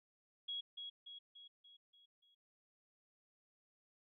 sine tone with echo, 3319 Hz, G#7, 2 cents flat, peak -40 dBFS, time 0.48-0.61 s, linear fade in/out 10 ms, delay 290 ms, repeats 6, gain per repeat -5 dB, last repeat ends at 2.35 s, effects none

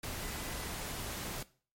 sine tone in noise, 2000 Hz, B6, 21 cents sharp, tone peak -51 dBFS, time 0.21-0.69 s, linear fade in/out 5 ms, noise pink, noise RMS -40 dBFS, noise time 0.03-1.43 s, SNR -14 dB, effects noise-tail reverb RT60 0.4 s tail -18 dB re dry + MP3 64 kbps

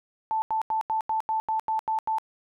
sine tone bursts, 880 Hz, A5, in tune, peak -23 dBFS, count 10, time 0.31-2.184 s, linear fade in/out 0 ms, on 110 ms, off 86 ms, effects none

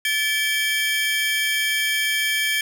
45% pulse tone cluster, 1738 / 2299 / 3187 Hz, A6 / D7 / G7, -22 / -37 / +28 cents, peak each -24 dBFS, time 0.05-2.61 s, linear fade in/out 2 ms, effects none

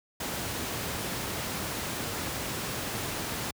pink noise, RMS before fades -33 dBFS, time 0.2-3.51 s, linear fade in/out 5 ms, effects high-pass 80 Hz 12 dB/octave

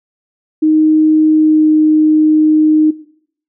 sine tone with pitch glide, 311.1 to 309 Hz, D#4 to D#4, 0 to -12 cents, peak -7 dBFS, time 0.62-2.91 s, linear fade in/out 10 ms, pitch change -12 cents, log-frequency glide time 1.31-1.69 s, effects noise-tail reverb RT60 0.6 s tail -17 dB re dry

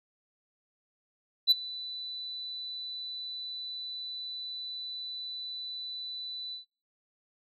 sine tone with ADSR envelope, 3984 Hz, B7, 14 cents sharp, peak -14 dBFS, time 1.47-6.65 s, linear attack 41 ms, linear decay 17 ms, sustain -23 dB, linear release 120 ms, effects noise-tail reverb RT60 0.4 s tail -20 dB re dry + tanh soft clip ceiling -16 dBFS

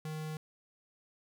square tone, 155.56 Hz, D#3, in tune, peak -38 dBFS, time 0.05-0.37 s, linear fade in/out 2 ms, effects 12-bit

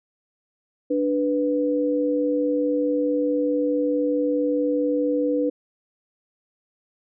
sine tone pair together, 293.7 / 493.9 Hz, D4 / B4, 0 / 0 cents, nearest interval major sixth, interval 900 cents, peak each -22 dBFS, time 0.9-5.5 s, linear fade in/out 10 ms, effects none

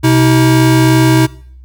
square tone pair together, 127.65 / 320 Hz, C3 / D#4, -42 / +49 cents, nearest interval octave + major third, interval 1591 cents, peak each -10 dBFS, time 0.03-1.27 s, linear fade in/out 20 ms, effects noise-tail reverb RT60 0.6 s tail -21 dB re dry + added 63 Hz sine -33 dBFS peak until 1.64 s

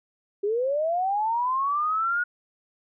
sine linear sweep, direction up, 392 to 1456 Hz, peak -22 dBFS, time 0.43-2.24 s, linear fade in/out 10 ms, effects none

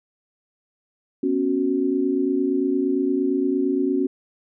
sine chord, B suspended second, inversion none, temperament equal with one note detuned, 246.9 / 275.6 / 370 Hz, B3 / C#4 / F#4, 0 / -10 / 0 cents, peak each -27 / -21 / -23 dBFS, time 1.23-4.07 s, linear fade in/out 5 ms, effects none

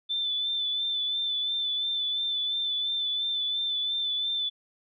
sine tone with vibrato, 3520 Hz, A7, in tune, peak -26 dBFS, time 0.09-4.5 s, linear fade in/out 20 ms, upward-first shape sine, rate 2.9 Hz, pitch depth 30 cents each way, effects none

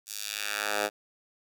10% pulse tone with high-pass filter sweep, 103.83 Hz, G#2, in tune, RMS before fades -32 dBFS, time 0.06-0.9 s, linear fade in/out 50 ms, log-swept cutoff 6700 to 550 Hz, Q 1, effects none

